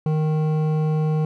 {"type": "tone with hard clipping", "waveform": "triangle", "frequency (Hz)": 155, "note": "D#3", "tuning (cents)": -6, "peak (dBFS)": -20, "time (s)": [0.06, 1.25], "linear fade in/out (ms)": 2, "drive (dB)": 15, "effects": []}